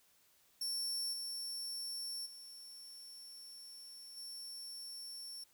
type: tone with level steps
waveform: sawtooth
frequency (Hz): 5440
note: F8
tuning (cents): -46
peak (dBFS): -34 / -38 / -48 / -43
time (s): 0.61-5.44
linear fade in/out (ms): 5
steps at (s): 1.12 / 2.25 / 4.16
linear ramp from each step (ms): 20
effects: white hiss -70 dBFS RMS until 5.53 s